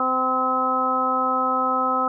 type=harmonic tone; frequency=257.8 Hz; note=C4; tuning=26 cents flat; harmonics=1 / 2 / 3 / 4 / 5; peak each=-29 / -28 / -27 / -27 / -21 dBFS; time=0-2.08 s; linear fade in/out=2 ms; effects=none